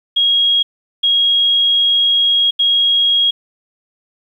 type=tone bursts at uneven times; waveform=sine; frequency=3286 Hz; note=G#7; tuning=19 cents flat; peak=-10 dBFS; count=3; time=0.16-0.63 / 1.03-2.51 / 2.59-3.31 s; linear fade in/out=10 ms; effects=8-bit